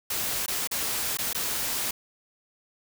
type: noise with dropouts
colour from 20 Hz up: white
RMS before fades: -29 dBFS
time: 0.1-1.91 s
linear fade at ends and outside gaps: 5 ms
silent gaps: 0.462-0.48 / 0.674-0.712 / 1.172-1.186 / 1.331-1.347 s
effects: none